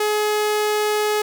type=tone; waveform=sawtooth; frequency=422.4 Hz; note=G#4; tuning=29 cents sharp; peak=-14 dBFS; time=0-1.22 s; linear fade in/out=5 ms; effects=none